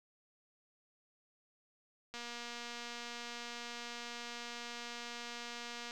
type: click train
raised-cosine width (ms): 0.2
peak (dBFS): -28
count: 898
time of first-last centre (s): 2.14-5.909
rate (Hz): 238
effects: none